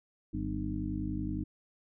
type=harmonic tone with a mistuned harmonic; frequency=50.9 Hz; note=G#1; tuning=34 cents flat; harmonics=1 / 2 / 3 / 4 / 5 / 6; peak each=-39 / -39 / -44 / -39 / -40 / -37 dBFS; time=0.33-1.44 s; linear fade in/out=10 ms; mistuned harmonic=4; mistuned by=-82 cents; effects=none